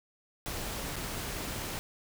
pink noise with dropouts, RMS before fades -37 dBFS, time 0.46-1.79 s, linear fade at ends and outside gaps 0 ms, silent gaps 0.958-0.964 s, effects none

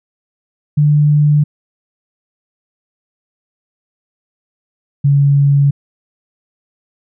sine tone pair in turn, 148.2 / 141.21 Hz, D3 / C#3, +16 / +32 cents, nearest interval minor second, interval 84 cents, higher first, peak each -7 dBFS, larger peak neither, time 0.77-1.44 / 5.04-5.71 s, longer neither, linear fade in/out 10 ms, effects none

